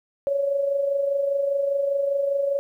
sine tone with amplitude modulation, 559 Hz, C#5, 14 cents sharp, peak -18 dBFS, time 0.27-2.59 s, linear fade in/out 0 ms, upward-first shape sine, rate 25 Hz, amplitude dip 50%, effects 10-bit

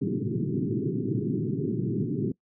pink band-pass noise, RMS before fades -28 dBFS, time 0.01-2.32 s, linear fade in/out 5 ms, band 110 to 410 Hz, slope 96 dB/octave, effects noise-tail reverb RT60 0.1 s tail -21 dB re dry

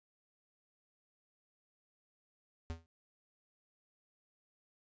square tone with exponential decay, 82.41 Hz, E2, in tune, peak -35 dBFS, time 2.7-2.86 s, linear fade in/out 0 ms, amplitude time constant 34 ms, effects resampled to 16000 Hz

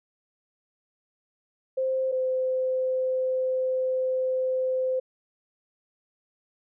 sine tone pair in turn, 523.3 / 516.1 Hz, C5 / C5, 0 / -24 cents, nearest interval unison, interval 24 cents, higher first, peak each -23 dBFS, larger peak neither, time 1.77-2.12 / 2.12-5 s, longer second, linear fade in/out 10 ms, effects none

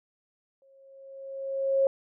sine tone with exponential growth, 542 Hz, C#5, 39 cents flat, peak -18 dBFS, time 0.62-1.87 s, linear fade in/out 1 ms, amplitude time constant 270 ms, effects none

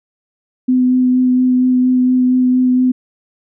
sine tone with vibrato, 253.1 Hz, B3, 43 cents sharp, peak -9 dBFS, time 0.68-2.92 s, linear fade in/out 10 ms, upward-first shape sine, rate 4.3 Hz, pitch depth 11 cents each way, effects none

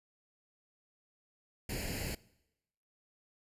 pink noise with comb filter, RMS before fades -38 dBFS, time 1.69-2.15 s, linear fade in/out 5 ms, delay 0.42 ms, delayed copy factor +0.8, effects noise-tail reverb RT60 0.9 s tail -22 dB re dry + resampled to 32000 Hz

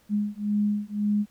sine beating tone pair, 206.6 / 208.5 Hz, G#3 / G#3, -9 / +7 cents, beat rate 1.9 Hz, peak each -26 dBFS, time 0.09-1.26 s, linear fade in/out 50 ms, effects pink hiss -62 dBFS RMS until 1.3 s

